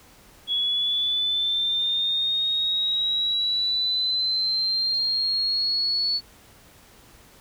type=linear sweep; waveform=sine; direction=up; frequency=3354 to 4435 Hz; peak=-21 dBFS; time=0.47-6.21 s; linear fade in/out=50 ms; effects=pink hiss -52 dBFS RMS until 7.4 s